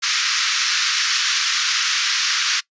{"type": "band-pass noise", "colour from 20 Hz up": "white", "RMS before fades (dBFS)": -20, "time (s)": [0.02, 2.61], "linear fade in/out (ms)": 20, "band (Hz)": [1200, 6300], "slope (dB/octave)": 48, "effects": ["noise-tail reverb RT60 0.1 s tail -21 dB re dry", "resampled to 16000 Hz"]}